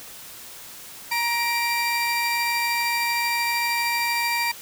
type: tone pair together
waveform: 30% pulse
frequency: 942.2 / 2349 Hz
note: A#5 / D7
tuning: +18 / 0 cents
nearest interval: octave + major third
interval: 1582 cents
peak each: -22 dBFS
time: 1.11-4.52 s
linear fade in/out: 10 ms
effects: white hiss -41 dBFS RMS until 4.61 s